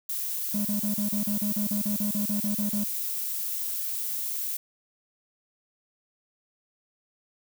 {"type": "noise", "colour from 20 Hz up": "violet", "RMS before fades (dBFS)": -31, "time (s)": [0.09, 4.57], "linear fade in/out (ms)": 5}
{"type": "tone bursts", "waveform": "triangle", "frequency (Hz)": 206.8, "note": "G#3", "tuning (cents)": -7, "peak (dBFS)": -24, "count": 16, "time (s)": [0.54, 2.84], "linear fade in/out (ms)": 5, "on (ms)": 110, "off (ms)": 36}
{"effects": []}